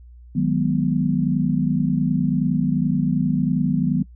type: chord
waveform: sine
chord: G# minor seventh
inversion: second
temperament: equal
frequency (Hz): 155.56 / 185 / 207.7 / 246.9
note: D#3 / F#3 / G#3 / B3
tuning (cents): 0 / 0 / 0 / 0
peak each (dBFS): -22 / -22 / -26 / -22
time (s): 0.35-4.03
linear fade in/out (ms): 10
effects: noise-tail reverb RT60 0.1 s tail -21 dB re dry + added 60 Hz sine -41 dBFS peak until 4.15 s